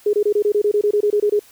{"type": "tone bursts", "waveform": "sine", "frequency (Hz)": 415.3, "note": "G#4", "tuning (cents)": 0, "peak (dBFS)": -13, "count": 14, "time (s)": [0.06, 1.394], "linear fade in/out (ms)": 5, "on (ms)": 73, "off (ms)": 24, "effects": ["white hiss -49 dBFS RMS until 1.51 s"]}